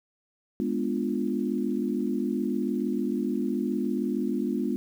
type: chord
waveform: sine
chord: G# diminished seventh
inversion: none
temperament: equal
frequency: 207.7 / 246.9 / 293.7 / 349.2 Hz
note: G#3 / B3 / D4 / F4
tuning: 0 / 0 / 0 / 0 cents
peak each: -30 / -29 / -32 / -32 dBFS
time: 0.6-4.76 s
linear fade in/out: 0 ms
effects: 9-bit